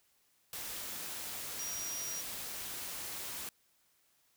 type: tone in noise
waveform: sine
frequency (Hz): 5730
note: F8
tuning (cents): +44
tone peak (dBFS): -39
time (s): 1.59-2.21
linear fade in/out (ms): 2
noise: white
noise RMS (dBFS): -42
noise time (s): 0.53-3.49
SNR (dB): 0
effects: white hiss -72 dBFS RMS until 4.36 s